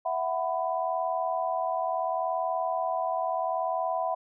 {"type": "chord", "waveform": "sine", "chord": "E suspended second", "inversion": "none", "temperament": "equal with one note detuned", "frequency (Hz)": [659.3, 740, 996.9], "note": ["E5", "F#5", "B5"], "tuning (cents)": [0, 0, 16], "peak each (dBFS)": [-30, -30, -32], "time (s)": [0.05, 4.15], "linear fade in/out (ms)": 10, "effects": []}